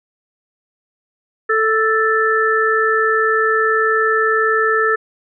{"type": "harmonic tone", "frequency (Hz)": 440.3, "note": "A4", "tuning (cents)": 1, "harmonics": [1, 3, 4], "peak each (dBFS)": [-17, -17, -17], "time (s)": [1.49, 4.96], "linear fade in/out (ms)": 10, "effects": []}